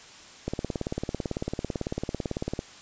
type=click train; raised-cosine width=2 ms; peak=-15 dBFS; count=39; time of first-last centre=0.48-2.591 s; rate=18 Hz; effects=white hiss -48 dBFS RMS until 2.81 s + resampled to 16000 Hz